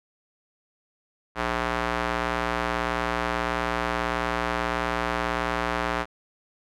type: tone with band-pass filter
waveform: square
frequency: 59.2 Hz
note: A#1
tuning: 27 cents sharp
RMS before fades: -27 dBFS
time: 1.35-6.06 s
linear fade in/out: 50 ms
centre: 1300 Hz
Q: 0.98
effects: none